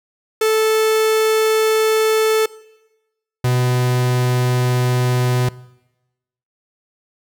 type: tone pair in turn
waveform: 45% pulse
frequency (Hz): 438.1 / 124.94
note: A4 / B2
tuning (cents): -7 / +20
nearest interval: octave + minor seventh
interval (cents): 2173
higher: first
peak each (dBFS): -13 / -14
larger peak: first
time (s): 0.41-2.46 / 3.44-5.49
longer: neither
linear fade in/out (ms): 5
effects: noise-tail reverb RT60 1.0 s tail -21 dB re dry